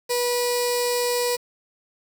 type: tone with notch filter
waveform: 15% pulse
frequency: 486.8 Hz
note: B4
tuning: 25 cents flat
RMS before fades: -23 dBFS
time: 0.09-1.37 s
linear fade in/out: 20 ms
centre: 1400 Hz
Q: 0.54
effects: 7-bit